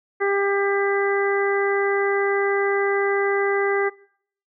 harmonic tone, 398.5 Hz, G4, 28 cents sharp, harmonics 1 / 2 / 3 / 4 / 5, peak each -20 / -28 / -29 / -29 / -27 dBFS, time 0.2-3.9 s, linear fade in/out 20 ms, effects noise-tail reverb RT60 0.6 s tail -22 dB re dry

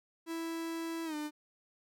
45% pulse tone with pitch glide, 329.6 to 300.5 Hz, E4 to D4, 0 to +40 cents, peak -36 dBFS, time 0.26-1.31 s, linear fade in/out 50 ms, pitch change -160 cents, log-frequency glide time 1.05-1.15 s, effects none

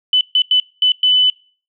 sine tone bursts at uneven times, 3003 Hz, F#7, 25 cents sharp, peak -9 dBFS, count 5, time 0.13-0.21 / 0.35-0.42 / 0.51-0.6 / 0.82-0.92 / 1.03-1.3 s, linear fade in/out 2 ms, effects noise-tail reverb RT60 0.4 s tail -23 dB re dry

